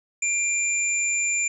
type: tone pair together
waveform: sine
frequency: 2379 / 7129 Hz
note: D7 / A8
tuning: +22 / +22 cents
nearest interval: octave + perfect fifth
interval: 1900 cents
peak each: -24 dBFS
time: 0.22-1.48 s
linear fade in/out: 5 ms
effects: none